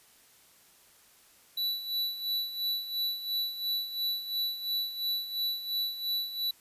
square tone with tremolo, 3951 Hz, B7, in tune, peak -28 dBFS, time 1.57-6.51 s, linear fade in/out 5 ms, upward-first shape sine, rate 2.9 Hz, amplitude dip 70%, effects white hiss -60 dBFS RMS until 6.6 s + resampled to 32000 Hz

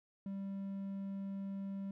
triangle tone, 196 Hz, G3, in tune, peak -37 dBFS, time 0.26-1.91 s, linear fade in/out 2 ms, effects none

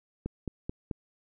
click train, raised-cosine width 3 ms, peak -20 dBFS, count 4, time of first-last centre 0.26-0.912 s, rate 4.6 Hz, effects none

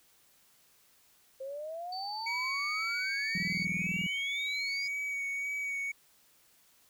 sine exponential sweep, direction up, 523.3 to 4978 Hz, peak -37 dBFS, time 1.4-4.88 s, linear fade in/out 10 ms
sine tone, 4549 Hz, C#8, 44 cents sharp, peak -39 dBFS, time 1.92-3.65 s, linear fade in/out 5 ms
triangle tone with vibrato, 2251 Hz, C#7, 26 cents sharp, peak -31 dBFS, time 2.26-5.92 s, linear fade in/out 10 ms, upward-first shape sine, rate 1.9 Hz, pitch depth 20 cents each way
sine tone bursts, 180.9 Hz, F#3, 39 cents flat, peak -32 dBFS, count 15, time 3.35-4.065 s, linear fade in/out 2 ms, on 29 ms, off 20 ms
effects white hiss -65 dBFS RMS until 6.89 s

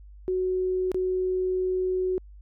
sine tone with dropouts, 370 Hz, F#4, in tune, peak -23 dBFS, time 0.28-2.18 s, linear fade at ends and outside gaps 0 ms, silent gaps 0.917-0.945 s, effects added 50 Hz sine -44 dBFS peak until 2.41 s

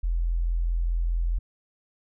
sine tone, 42.39 Hz, E1, 49 cents sharp, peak -22 dBFS, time 0.03-1.39 s, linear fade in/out 10 ms, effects none

